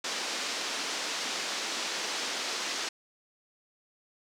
white band-pass noise, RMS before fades -34 dBFS, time 0.04-2.89 s, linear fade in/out 5 ms, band 240 to 6200 Hz, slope 24 dB/octave, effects none

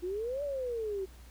sine exponential two-way sweep, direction up then down, 344.5 to 587.3 to 373.4 Hz, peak -32 dBFS, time 0.02-1.06 s, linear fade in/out 20 ms, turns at 0.43 s, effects added 60 Hz sine -50 dBFS peak until 1.3 s + pink hiss -59 dBFS RMS until 1.3 s

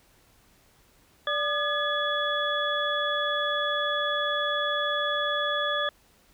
sine tone cluster, 584 / 1211 / 1701 / 3393 Hz, D5 / D#6 / G#6 / G#7, -10 / -47 / +41 / +36 cents, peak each -30 dBFS, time 1.27-5.89 s, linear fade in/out 2 ms, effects pink hiss -61 dBFS RMS until 6.33 s

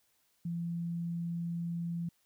sine tone, 170 Hz, F3, 46 cents flat, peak -33 dBFS, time 0.45-2.09 s, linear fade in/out 5 ms, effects white hiss -73 dBFS RMS until 2.25 s

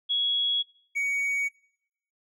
sine / triangle tone pair in turn, 3340 / 2246 Hz, G#7 / C#7, +9 / +22 cents, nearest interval perfect fifth, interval 687 cents, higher first, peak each -23 / -23 dBFS, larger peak neither, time 0.09-0.63 / 0.95-1.49 s, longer neither, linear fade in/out 20 ms, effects noise-tail reverb RT60 0.7 s tail -23 dB re dry

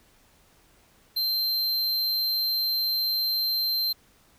square tone, 4133 Hz, C8, 22 cents flat, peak -24 dBFS, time 1.16-3.93 s, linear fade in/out 10 ms, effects pink hiss -60 dBFS RMS until 4.38 s

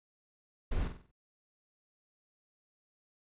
brown noise with echo, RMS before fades -32 dBFS, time 0.71-0.88 s, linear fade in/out 10 ms, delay 47 ms, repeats 5, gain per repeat -7 dB, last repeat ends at 1.115 s, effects resampled to 8000 Hz

